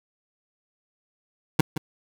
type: tone with echo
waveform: 25% pulse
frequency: 155.56 Hz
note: D#3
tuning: in tune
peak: -10 dBFS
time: 1.59-1.61 s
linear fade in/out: 5 ms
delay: 170 ms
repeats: 1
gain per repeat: -12 dB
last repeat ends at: 1.78 s
effects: none